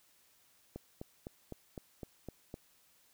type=click train; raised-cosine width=2 ms; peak=-29 dBFS; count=8; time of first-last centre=0.76-2.541 s; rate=3.93 Hz; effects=white hiss -68 dBFS RMS until 3.13 s